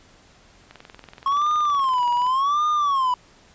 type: click train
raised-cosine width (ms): 0.3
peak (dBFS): -25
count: 34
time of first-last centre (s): 0.71-2.267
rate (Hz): 21.2
type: tone with vibrato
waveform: triangle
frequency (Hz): 1083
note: C#6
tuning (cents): -41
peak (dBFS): -16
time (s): 1.26-3.14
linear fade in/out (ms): 2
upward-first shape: sine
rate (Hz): 0.88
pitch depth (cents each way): 200
effects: pink hiss -53 dBFS RMS until 3.54 s + resampled to 16000 Hz